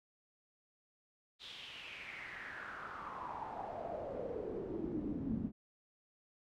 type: noise with band-pass filter sweep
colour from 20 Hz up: brown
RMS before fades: -43 dBFS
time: 1.39-5.52 s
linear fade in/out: 50 ms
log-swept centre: 3700 to 210 Hz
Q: 5.3
effects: none